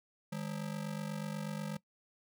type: ring-modulated tone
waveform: square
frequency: 180 Hz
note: F#3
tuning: 47 cents flat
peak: -35 dBFS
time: 0.32-1.77 s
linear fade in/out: 5 ms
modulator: 24.1 Hz
effects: noise-tail reverb RT60 0.1 s tail -19 dB re dry